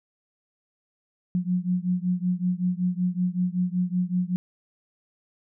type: beating tone pair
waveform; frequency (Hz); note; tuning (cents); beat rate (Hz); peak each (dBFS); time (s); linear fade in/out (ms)
sine; 178 / 183.3; F3 / F#3; +33 / -16; 5.3; -25 / -26; 1.35-4.36; 0
effects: none